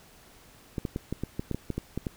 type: clicks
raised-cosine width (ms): 3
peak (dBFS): -17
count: 12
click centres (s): 0.782 / 0.852 / 0.961 / 1.126 / 1.236 / 1.395 / 1.513 / 1.546 / 1.703 / 1.78 / 1.976 / 2.068
effects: pink hiss -55 dBFS RMS until 2.16 s